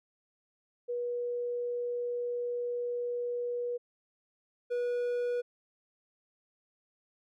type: tone pair in turn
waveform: sine / triangle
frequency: 483.9 / 485.9 Hz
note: B4 / B4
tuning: -35 / -28 cents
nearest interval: unison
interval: 7 cents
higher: second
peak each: -31 / -27 dBFS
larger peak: second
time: 0.88-3.78 / 4.7-5.42 s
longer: first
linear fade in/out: 20 ms
effects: none